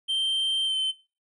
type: tone with pitch glide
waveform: triangle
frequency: 3136 to 3080 Hz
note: G7 to G7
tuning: 0 to -31 cents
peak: -22 dBFS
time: 0.08-0.92 s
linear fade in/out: 20 ms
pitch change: -31 cents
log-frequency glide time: 0.65-0.75 s
effects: noise-tail reverb RT60 0.3 s tail -17 dB re dry + resampled to 24000 Hz